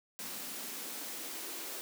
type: noise with high-pass filter sweep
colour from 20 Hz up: white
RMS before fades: -42 dBFS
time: 0.19-1.81 s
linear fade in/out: 0 ms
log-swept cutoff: 200 to 360 Hz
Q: 2.9
effects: none